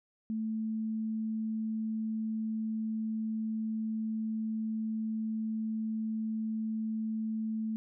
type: tone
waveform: sine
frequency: 220 Hz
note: A3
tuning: in tune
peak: -31 dBFS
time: 0.3-7.76 s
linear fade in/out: 0 ms
effects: none